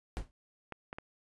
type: noise with exponential decay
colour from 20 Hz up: brown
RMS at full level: -31 dBFS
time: 0.17-0.31 s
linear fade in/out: 0 ms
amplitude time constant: 30 ms
type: clicks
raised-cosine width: 0.5 ms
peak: -26 dBFS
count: 3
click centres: 0.723 / 0.929 / 0.985 s
effects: resampled to 24000 Hz